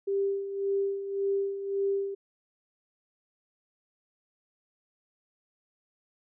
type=tone with tremolo; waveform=sine; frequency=395.2 Hz; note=G4; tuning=14 cents sharp; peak=-24 dBFS; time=0.07-2.15 s; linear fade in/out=10 ms; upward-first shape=sine; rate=1.8 Hz; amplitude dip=65%; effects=none